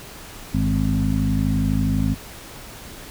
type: harmonic tone with a mistuned harmonic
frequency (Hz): 52.2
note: G#1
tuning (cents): +10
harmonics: 1 / 2 / 3 / 4 / 5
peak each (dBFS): -24 / -24 / -24 / -24 / -24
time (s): 0.53-2.15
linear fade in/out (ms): 20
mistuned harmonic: 2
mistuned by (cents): -56
effects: pink hiss -39 dBFS RMS until 3.1 s